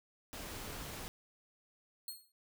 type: noise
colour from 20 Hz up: pink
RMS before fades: -45 dBFS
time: 0.33-1.08 s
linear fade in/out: 0 ms
type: tone with exponential decay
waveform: 10% pulse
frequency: 4278 Hz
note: C8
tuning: 38 cents sharp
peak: -32 dBFS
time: 2.08-2.32 s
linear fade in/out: 2 ms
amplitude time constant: 52 ms
effects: none